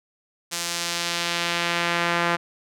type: tone with band-pass filter sweep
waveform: sawtooth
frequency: 171.6 Hz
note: F3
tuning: 30 cents flat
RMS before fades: -25 dBFS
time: 0.51-2.37 s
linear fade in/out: 20 ms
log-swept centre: 7000 to 1500 Hz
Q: 0.92
effects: none